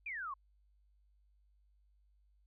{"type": "exponential sweep", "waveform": "sine", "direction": "down", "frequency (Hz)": [2489, 1046.5], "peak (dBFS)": -39, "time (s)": [0.06, 0.34], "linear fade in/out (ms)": 5, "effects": ["added 50 Hz sine -67 dBFS peak until 2.46 s"]}